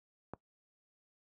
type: click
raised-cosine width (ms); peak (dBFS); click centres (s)
1; -27; 0.336
effects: noise-tail reverb RT60 0.1 s tail -20 dB re dry + high-pass 80 Hz 12 dB/octave